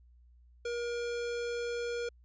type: tone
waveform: square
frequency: 475.3 Hz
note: A#4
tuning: 34 cents sharp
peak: -34 dBFS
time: 0.65-2.09 s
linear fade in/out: 5 ms
effects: added 60 Hz sine -57 dBFS peak until 2.24 s + resampled to 16000 Hz